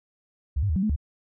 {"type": "tone with pitch steps", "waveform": "sine", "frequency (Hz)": [70, 100.9, 77.1, 189.1, 214.4, 72.7], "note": ["C#2", "G#2", "D#2", "F#3", "A3", "D2"], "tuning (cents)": [18, -49, -15, 38, -45, -17], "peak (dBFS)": -21, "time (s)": [0.56, 0.962], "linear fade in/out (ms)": 10, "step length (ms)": 67, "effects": []}